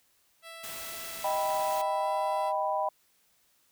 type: tone with pitch glide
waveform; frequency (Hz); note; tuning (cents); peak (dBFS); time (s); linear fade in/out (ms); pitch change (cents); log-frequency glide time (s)
10% pulse; 661 to 667.5; E5 to E5; +5 to +22; -35; 0.42-2.53; 50; +17; 2.01-2.08
type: noise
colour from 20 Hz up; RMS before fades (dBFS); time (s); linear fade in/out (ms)
white; -41; 0.63-1.82; 10
type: chord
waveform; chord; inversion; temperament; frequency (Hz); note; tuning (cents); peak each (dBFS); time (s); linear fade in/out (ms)
sine; Eb augmented; none; equal; 622.3 / 784 / 987.8; Eb5 / G5 / B5; 0 / 0 / 0; -31; 1.24-2.89; 5
effects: white hiss -68 dBFS RMS until 3.71 s